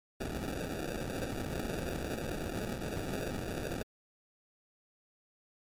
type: noise with sample-and-hold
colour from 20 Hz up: violet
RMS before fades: -37 dBFS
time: 0.2-3.83 s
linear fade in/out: 10 ms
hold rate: 1050 Hz
effects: MP3 64 kbps